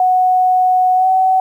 sine tone with pitch glide, 738 to 753.5 Hz, F#5 to F#5, -5 to +31 cents, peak -9 dBFS, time 0-1.4 s, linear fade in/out 2 ms, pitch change +36 cents, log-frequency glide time 0.95-1.09 s, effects 8-bit

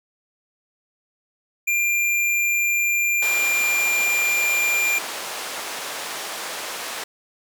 square tone, 2388 Hz, D7, 28 cents sharp, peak -19 dBFS, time 1.67-4.99 s, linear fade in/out 10 ms
pink band-pass noise, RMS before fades -31 dBFS, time 3.22-7.04 s, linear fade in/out 5 ms, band 590 to 12000 Hz, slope 12 dB/octave
effects none

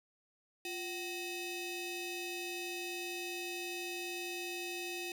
sawtooth ring-modulated tone, 1108.7 Hz, C#6, in tune, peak -32 dBFS, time 0.65-5.12 s, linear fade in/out 2 ms, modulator 1460 Hz, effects none

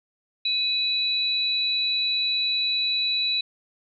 sine tone pair together, 2524 / 3945 Hz, D#7 / B7, +24 / -3 cents, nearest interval minor sixth, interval 773 cents, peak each -29 / -22 dBFS, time 0.45-3.41 s, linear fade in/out 5 ms, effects none

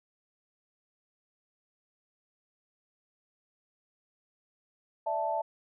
sine chord, D suspended second, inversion none, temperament equal, 587.3 / 659.3 / 880 Hz, D5 / E5 / A5, 0 / 0 / 0 cents, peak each -36 / -32 / -31 dBFS, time 5.06-5.42 s, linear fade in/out 10 ms, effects none

